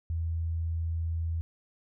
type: tone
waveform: sine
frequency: 82.41 Hz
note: E2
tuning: in tune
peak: -28 dBFS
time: 0.1-1.41 s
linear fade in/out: 0 ms
effects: none